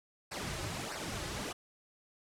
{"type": "noise with flanger", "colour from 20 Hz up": "pink", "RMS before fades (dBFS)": -39, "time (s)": [0.31, 1.53], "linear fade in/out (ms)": 10, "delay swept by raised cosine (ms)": [0.29, 4.39], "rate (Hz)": 1.6, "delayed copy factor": -0.75, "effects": ["low-pass 9000 Hz 12 dB/octave"]}